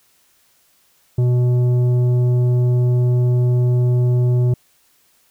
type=tone with tanh clipping; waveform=sine; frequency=123.47 Hz; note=B2; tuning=in tune; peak=-14 dBFS; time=1.18-4.54 s; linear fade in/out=5 ms; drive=9 dB; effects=white hiss -58 dBFS RMS until 5.3 s